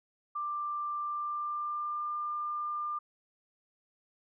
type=tone with pitch glide; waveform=sine; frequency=1183 to 1198.1 Hz; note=D6 to D6; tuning=+12 to +34 cents; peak=-32 dBFS; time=0.35-2.99 s; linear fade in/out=10 ms; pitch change=+22 cents; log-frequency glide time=0.99-2.12 s; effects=none